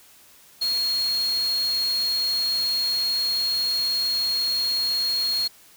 sine tone in noise, 4287 Hz, C8, 41 cents sharp, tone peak -21 dBFS, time 0.61-5.48 s, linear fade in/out 10 ms, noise white, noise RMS -36 dBFS, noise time 0.61-5.48 s, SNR +12 dB, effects white hiss -52 dBFS RMS until 5.76 s

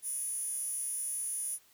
10% pulse tone with high-pass filter, 415.3 Hz, G#4, in tune, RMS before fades -36 dBFS, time 0.02-1.59 s, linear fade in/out 50 ms, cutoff 10000 Hz, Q 8.1, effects white hiss -64 dBFS RMS until 1.73 s

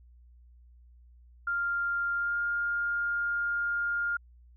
sine tone with pitch glide, 1396.9 to 1409.9 Hz, F6 to F6, 0 to +16 cents, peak -27 dBFS, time 1.47-4.17 s, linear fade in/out 5 ms, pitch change +16 cents, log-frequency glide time 2.15-2.38 s, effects added 60 Hz sine -53 dBFS peak until 4.56 s

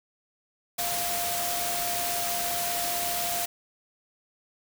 sine tone in noise, 698.5 Hz, F5, in tune, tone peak -32 dBFS, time 0.78-3.46 s, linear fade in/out 10 ms, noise white, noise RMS -30 dBFS, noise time 0.78-3.46 s, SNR -5 dB, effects none

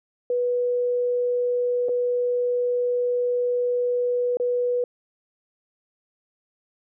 sine tone with dropouts, 490 Hz, B4, 14 cents flat, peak -20 dBFS, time 0.3-4.84 s, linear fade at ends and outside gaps 2 ms, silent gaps 1.886-1.891 / 4.371-4.399 s, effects none

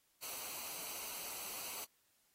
white noise with comb filter, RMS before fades -45 dBFS, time 0.22-1.85 s, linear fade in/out 10 ms, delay 0.57 ms, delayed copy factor -0.6, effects white hiss -75 dBFS RMS until 2.34 s + AAC 48 kbps

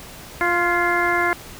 harmonic tone with a mistuned harmonic, 349.2 Hz, F4, in tune, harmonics 1 / 2 / 3 / 4 / 5 / 6, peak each -24 / -24 / -24 / -24 / -24 / -24 dBFS, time 0.41-1.33 s, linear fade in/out 0 ms, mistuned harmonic 5, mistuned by -30 cents, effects pink hiss -39 dBFS RMS until 1.59 s

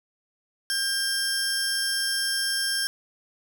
sawtooth tone pair together, 1597 / 5372 Hz, G6 / E8, +32 / +32 cents, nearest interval octave + major sixth, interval 2100 cents, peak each -24 / -24 dBFS, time 0.7-2.87 s, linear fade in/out 0 ms, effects none

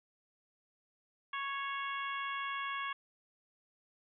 harmonic tone with a mistuned harmonic, 554.4 Hz, C#5, in tune, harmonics 2 / 3 / 4 / 5 / 6, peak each -38 / -42 / -44 / -46 / -48 dBFS, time 1.33-2.93 s, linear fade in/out 5 ms, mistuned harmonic 4, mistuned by -15 cents, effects none

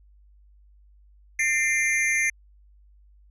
square tone with amplitude modulation, 2091 Hz, C7, 2 cents flat, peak -17 dBFS, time 1.39-2.3 s, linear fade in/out 5 ms, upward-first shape sine, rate 287 Hz, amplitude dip 100%, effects added 50 Hz sine -52 dBFS peak until 3.3 s + low-pass 10000 Hz 12 dB/octave

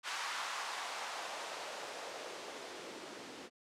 blue noise with band-pass filter sweep, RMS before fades -43 dBFS, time 0.03-3.5 s, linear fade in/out 50 ms, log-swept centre 1200 to 290 Hz, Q 1.6, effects low-pass 7000 Hz 12 dB/octave

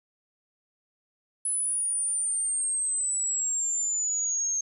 sine exponential sweep, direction down, 10160 to 6390 Hz, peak -25 dBFS, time 1.45-4.61 s, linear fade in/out 5 ms, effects none

